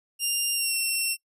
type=tone with pitch glide; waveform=10% pulse; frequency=2794 to 2716 Hz; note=F7 to F7; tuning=0 to -49 cents; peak=-16 dBFS; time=0.19-1.17 s; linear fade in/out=50 ms; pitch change=-49 cents; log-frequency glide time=0.53-0.75 s; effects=noise-tail reverb RT60 0.1 s tail -21 dB re dry + resampled to 32000 Hz